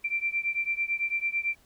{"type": "beating tone pair", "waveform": "sine", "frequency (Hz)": [2349, 2358], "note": ["D7", "D7"], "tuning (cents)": [0, 6], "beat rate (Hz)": 9, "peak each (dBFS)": [-29, -30], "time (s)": [0.04, 1.55], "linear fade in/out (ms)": 10, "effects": ["pink hiss -62 dBFS RMS until 1.65 s"]}